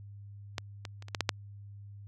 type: clicks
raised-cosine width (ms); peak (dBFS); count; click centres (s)
0.2; -15 / -22 / -30 / -29 / -13 / -10 / -7; 7; 0.582 / 0.852 / 1.024 / 1.084 / 1.148 / 1.207 / 1.292
effects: added 101 Hz sine -45 dBFS peak until 2.07 s